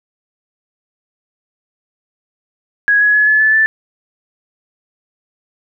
sine tone with pitch steps, 1661.2 / 1680.5 / 1700 / 1719.8 / 1739.8 / 1760 Hz, G#6 / G#6 / G#6 / A6 / A6 / A6, 0 / +20 / +40 / -40 / -20 / 0 cents, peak -8 dBFS, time 2.88-3.66 s, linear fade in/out 0 ms, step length 130 ms, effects none

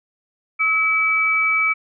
sine tone pair together, 1293.2 / 2295 Hz, E6 / D7, -34 / -40 cents, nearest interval minor seventh, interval 994 cents, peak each -22 / -16 dBFS, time 0.59-1.74 s, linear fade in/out 20 ms, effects none

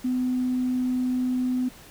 triangle tone with tanh clipping, 252.6 Hz, B3, 39 cents sharp, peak -22 dBFS, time 0.04-1.69 s, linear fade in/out 10 ms, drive 4 dB, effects pink hiss -48 dBFS RMS until 1.9 s

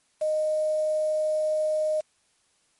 sine tone with quantisation, 618 Hz, D#5, 12 cents flat, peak -22 dBFS, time 0.21-2.01 s, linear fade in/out 10 ms, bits 7, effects white hiss -67 dBFS RMS until 2.79 s + MP3 48 kbps

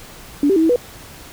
sine tone with pitch steps, 287.8 / 390.1 / 321.3 / 324.4 / 489 Hz, D4 / G4 / E4 / E4 / B4, -35 / -8 / -44 / -28 / -17 cents, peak -11 dBFS, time 0.43-0.76 s, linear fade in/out 2 ms, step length 66 ms, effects pink hiss -39 dBFS RMS until 1.32 s

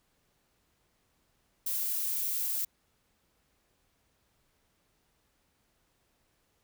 violet noise, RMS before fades -32 dBFS, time 1.66-2.65 s, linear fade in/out 5 ms, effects pink hiss -73 dBFS RMS until 6.63 s

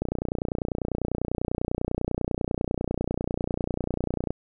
click train, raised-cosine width 2 ms, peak -13 dBFS, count 130, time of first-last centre 0.02-4.306 s, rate 30.1 Hz, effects none

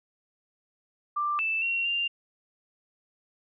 sine tone with pitch steps, 1182 / 2644 / 2738 / 2788 Hz, D6 / E7 / F7 / F7, +11 / +5 / -35 / -4 cents, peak -25 dBFS, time 1.16-2.08 s, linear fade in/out 10 ms, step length 230 ms, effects none

